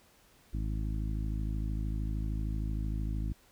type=harmonic tone; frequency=53.1 Hz; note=G#1; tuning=39 cents sharp; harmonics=1 / 2 / 3 / 4 / 5 / 6; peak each=-32 / -38 / -42 / -44 / -46 / -48 dBFS; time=0.53-3.33 s; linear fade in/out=10 ms; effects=pink hiss -63 dBFS RMS until 3.51 s